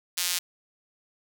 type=tone with high-pass filter; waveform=sawtooth; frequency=177.9 Hz; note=F3; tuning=32 cents sharp; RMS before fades=-28 dBFS; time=0.17-0.39 s; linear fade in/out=10 ms; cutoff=4000 Hz; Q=0.7; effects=none